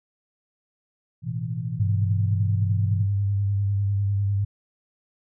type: chord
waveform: sine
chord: A suspended second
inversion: none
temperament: equal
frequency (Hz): 110 / 123.47 / 164.81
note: A2 / B2 / E3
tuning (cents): 0 / 0 / 0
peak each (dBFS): -32 / -29 / -31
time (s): 1.22-3.07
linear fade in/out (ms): 50
type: tone with vibrato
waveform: sine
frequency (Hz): 100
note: G2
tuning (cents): +35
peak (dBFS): -20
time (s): 1.79-4.45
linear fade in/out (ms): 10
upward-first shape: square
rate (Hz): 10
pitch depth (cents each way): 24
effects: none